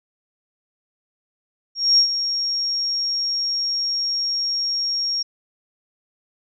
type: tone with ADSR envelope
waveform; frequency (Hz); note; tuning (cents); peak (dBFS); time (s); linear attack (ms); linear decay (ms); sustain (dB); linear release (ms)
sine; 5570; F8; -5; -10; 1.75-5.23; 230; 92; -10; 10
effects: none